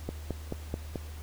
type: click train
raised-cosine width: 2 ms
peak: -19 dBFS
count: 5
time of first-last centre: 0.09-0.958 s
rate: 4.61 Hz
effects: added 76 Hz sine -39 dBFS peak until 1.22 s + pink hiss -51 dBFS RMS until 1.22 s